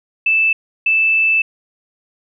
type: tone pair in turn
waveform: sine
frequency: 2637 / 2637 Hz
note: E7 / E7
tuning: 0 / 0 cents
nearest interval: unison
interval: 0 cents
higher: neither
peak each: -11 dBFS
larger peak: neither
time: 0.26-0.53 / 0.86-1.42 s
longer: second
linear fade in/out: 5 ms
effects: none

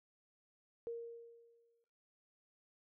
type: tone with exponential decay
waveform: sine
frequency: 466.2 Hz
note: A#4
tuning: in tune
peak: -38 dBFS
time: 0.87-1.84 s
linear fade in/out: 0 ms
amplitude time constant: 210 ms
effects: noise-tail reverb RT60 1.0 s tail -21 dB re dry

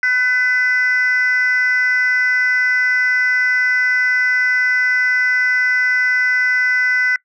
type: tone pair together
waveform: sine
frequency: 1504 / 2006 Hz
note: F#6 / B6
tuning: +28 / +26 cents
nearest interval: perfect fourth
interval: 498 cents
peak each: -14 dBFS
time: 0.03-7.16 s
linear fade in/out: 2 ms
effects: noise-tail reverb RT60 0.1 s tail -22 dB re dry + tanh soft clip ceiling -9 dBFS

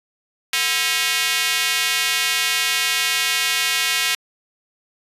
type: tone with high-pass filter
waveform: square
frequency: 146.7 Hz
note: D3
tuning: 2 cents flat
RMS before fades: -20 dBFS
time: 0.53-4.15 s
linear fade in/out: 2 ms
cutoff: 2400 Hz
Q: 1.4
effects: resampled to 32000 Hz

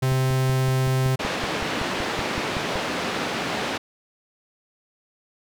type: tone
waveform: 45% pulse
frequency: 130.81 Hz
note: C3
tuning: in tune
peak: -19 dBFS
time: 0.02-1.16 s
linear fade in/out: 10 ms
type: click train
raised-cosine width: 5 ms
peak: -19 dBFS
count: 15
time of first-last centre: 0.12-2.757 s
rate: 5.31 Hz
type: band-pass noise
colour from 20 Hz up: pink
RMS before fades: -27 dBFS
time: 1.19-3.78 s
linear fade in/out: 10 ms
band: 210 to 3900 Hz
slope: 12 dB/octave
effects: none

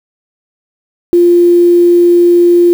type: tone with quantisation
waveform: sine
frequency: 348.3 Hz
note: F4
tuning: 5 cents flat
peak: -3 dBFS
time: 1.13-2.73 s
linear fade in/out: 0 ms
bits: 5
effects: none

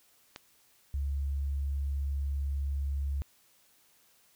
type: click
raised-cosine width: 0.2 ms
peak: -24 dBFS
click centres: 0.361 s
type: tone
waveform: sine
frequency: 69.8 Hz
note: C#2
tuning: 13 cents sharp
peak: -29 dBFS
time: 0.94-3.22 s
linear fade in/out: 0 ms
effects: white hiss -65 dBFS RMS until 4.35 s

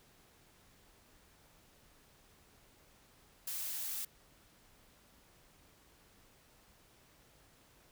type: noise with amplitude modulation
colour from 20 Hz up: blue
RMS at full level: -38 dBFS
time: 3.47-4.05 s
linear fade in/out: 5 ms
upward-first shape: sine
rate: 285 Hz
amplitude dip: 40%
effects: pink hiss -65 dBFS RMS until 7.91 s

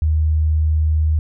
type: tone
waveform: sine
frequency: 77.78 Hz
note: D#2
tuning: in tune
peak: -13 dBFS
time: 0.02-1.19 s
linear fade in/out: 0 ms
effects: none

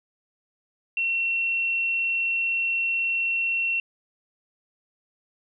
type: tone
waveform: sine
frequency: 2719 Hz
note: F7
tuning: 47 cents flat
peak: -22 dBFS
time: 0.97-3.8 s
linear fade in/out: 2 ms
effects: none

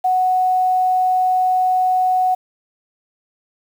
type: tone with quantisation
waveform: sine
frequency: 740 Hz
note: F#5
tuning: in tune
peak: -13 dBFS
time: 0.04-2.35 s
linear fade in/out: 10 ms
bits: 7
effects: none

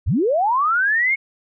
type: linear sweep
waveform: sine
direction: up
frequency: 49 to 2206 Hz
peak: -15 dBFS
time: 0.06-1.16 s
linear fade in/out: 20 ms
effects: none

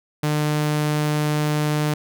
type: tone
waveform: sawtooth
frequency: 150.4 Hz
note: D3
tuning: 42 cents sharp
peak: -15 dBFS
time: 0.23-1.94 s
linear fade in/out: 5 ms
effects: none

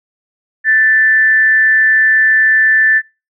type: tone with frequency modulation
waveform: sine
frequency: 1766 Hz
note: A6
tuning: 6 cents sharp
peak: -7 dBFS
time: 0.64-3.02 s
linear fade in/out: 50 ms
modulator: 241 Hz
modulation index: 0.22
effects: noise-tail reverb RT60 0.3 s tail -26 dB re dry

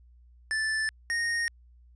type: tone pair in turn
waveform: square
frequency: 1756 / 1857.1 Hz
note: A6 / A#6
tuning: -4 / -7 cents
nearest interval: minor second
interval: 97 cents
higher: second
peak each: -27 dBFS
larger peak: neither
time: 0.51-0.89 / 1.1-1.48 s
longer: neither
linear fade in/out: 0 ms
effects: added 60 Hz sine -53 dBFS peak until 1.95 s + resampled to 22050 Hz

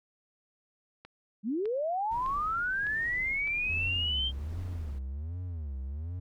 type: click train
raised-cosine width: 0.3 ms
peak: -31 dBFS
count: 5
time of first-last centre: 1.05-3.474 s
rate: 1.65 Hz
type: linear sweep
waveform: sine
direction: up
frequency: 189.8 to 3189 Hz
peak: -28 dBFS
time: 1.43-4.32 s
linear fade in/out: 50 ms
type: noise with tremolo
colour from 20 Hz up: brown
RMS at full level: -43 dBFS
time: 2.11-4.99 s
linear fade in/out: 5 ms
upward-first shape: triangle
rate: 1.3 Hz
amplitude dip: 50%
type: tone with vibrato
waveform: triangle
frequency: 77.2 Hz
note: D#2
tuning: 13 cents flat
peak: -32 dBFS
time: 3.69-6.2 s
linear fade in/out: 10 ms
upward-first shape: sine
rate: 1.3 Hz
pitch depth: 280 cents each way
effects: none

